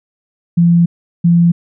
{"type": "tone pair in turn", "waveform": "sine", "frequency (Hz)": [171, 171], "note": ["F3", "F3"], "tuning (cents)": [-36, -36], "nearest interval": "unison", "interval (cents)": 0, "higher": "neither", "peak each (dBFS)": -6, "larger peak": "neither", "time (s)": [[0.57, 0.86], [1.24, 1.52]], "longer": "first", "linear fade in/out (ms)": 10, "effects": []}